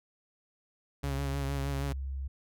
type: tone with pitch glide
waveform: sine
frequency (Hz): 68.6 to 67.42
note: C#2 to C#2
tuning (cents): -17 to -48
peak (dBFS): -33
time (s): 1.03-2.28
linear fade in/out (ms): 10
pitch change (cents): -31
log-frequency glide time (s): 1.32-1.63
type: tone with vibrato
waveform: sawtooth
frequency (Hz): 138.59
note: C#3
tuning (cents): 0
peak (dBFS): -29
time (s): 1.03-1.93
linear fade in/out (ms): 10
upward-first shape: sine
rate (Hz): 6.4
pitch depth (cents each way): 28
effects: none